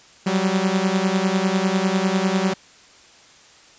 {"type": "beating tone pair", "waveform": "sawtooth", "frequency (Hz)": [185, 195], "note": ["F#3", "G3"], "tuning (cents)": [0, -9], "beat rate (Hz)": 10, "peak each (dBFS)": -17, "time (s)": [0.26, 2.54], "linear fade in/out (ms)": 10, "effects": ["white hiss -49 dBFS RMS until 3.78 s", "resampled to 16000 Hz"]}